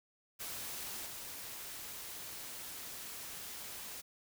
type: noise with level steps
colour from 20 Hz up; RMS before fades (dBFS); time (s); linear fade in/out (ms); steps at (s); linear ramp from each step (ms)
white; -43 / -46; 0.39-4.02; 20; 1.06; 2
effects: none